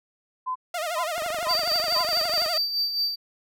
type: tone bursts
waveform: sine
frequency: 1020 Hz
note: C6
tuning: 44 cents flat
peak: -25 dBFS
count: 4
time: 0.46-2.044 s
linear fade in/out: 20 ms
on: 96 ms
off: 400 ms
type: tone with vibrato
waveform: sawtooth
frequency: 660 Hz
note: E5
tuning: 2 cents sharp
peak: -23 dBFS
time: 0.74-2.58 s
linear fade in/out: 5 ms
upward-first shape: sine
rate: 12 Hz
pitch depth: 140 cents each way
type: click train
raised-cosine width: 0.5 ms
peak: -21 dBFS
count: 32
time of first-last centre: 1.18-2.461 s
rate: 24.2 Hz
type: tone with tremolo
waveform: triangle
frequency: 4645 Hz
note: D8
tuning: 20 cents flat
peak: -20 dBFS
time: 1.48-3.16 s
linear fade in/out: 20 ms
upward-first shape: sine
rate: 4.7 Hz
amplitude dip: 55%
effects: none